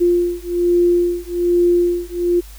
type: beating tone pair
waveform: sine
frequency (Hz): 349.2 / 350.4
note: F4 / F4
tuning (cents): 0 / +6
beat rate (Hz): 1.2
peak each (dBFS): -16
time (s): 0-2.41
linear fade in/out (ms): 20
effects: added 50 Hz sine -35 dBFS peak until 2.58 s + white hiss -44 dBFS RMS until 2.58 s